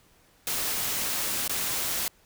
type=noise with dropouts; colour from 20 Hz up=white; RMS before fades=-29 dBFS; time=0.47-2.08 s; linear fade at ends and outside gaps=1 ms; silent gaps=1.478-1.495 s; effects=pink hiss -61 dBFS RMS until 2.25 s